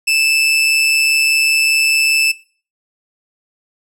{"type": "tone with amplitude modulation", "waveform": "sawtooth", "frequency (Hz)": 2637, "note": "E7", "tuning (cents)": 0, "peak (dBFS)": -6, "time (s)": [0.07, 2.32], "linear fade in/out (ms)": 10, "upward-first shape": "sine", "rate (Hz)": 145, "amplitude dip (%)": 50, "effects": ["noise-tail reverb RT60 0.4 s tail -19 dB re dry", "low-pass 12000 Hz 12 dB/octave"]}